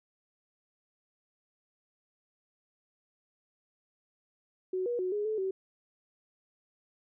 sine tone with pitch steps, 371.5 / 481.1 / 367.9 / 415.4 / 433.7 / 381.5 Hz, F#4 / B4 / F#4 / G#4 / A4 / G4, +7 / -45 / -10 / 0 / -25 / -47 cents, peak -29 dBFS, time 4.73-5.51 s, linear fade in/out 5 ms, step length 130 ms, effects none

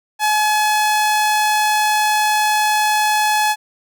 sawtooth tone, 850 Hz, G#5, 40 cents sharp, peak -10 dBFS, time 0.19-3.56 s, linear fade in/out 50 ms, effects none

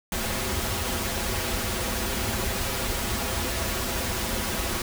pink noise with comb filter, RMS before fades -28 dBFS, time 0.12-4.82 s, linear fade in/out 2 ms, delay 6.7 ms, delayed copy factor -0.7, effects none

